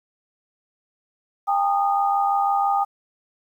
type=tone cluster; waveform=sine; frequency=800 / 886 / 1233 Hz; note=G5 / A5 / D#6; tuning=+35 / +12 / -16 cents; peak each=-19 / -28 / -24 dBFS; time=1.47-2.85 s; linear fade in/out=20 ms; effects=9-bit